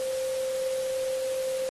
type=tone in noise; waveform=sine; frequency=523.3 Hz; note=C5; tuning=in tune; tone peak=-27 dBFS; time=0-1.69 s; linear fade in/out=0 ms; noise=white; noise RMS=-40 dBFS; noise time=0-1.69 s; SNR=+10 dB; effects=low-pass 12000 Hz 12 dB/octave + AAC 32 kbps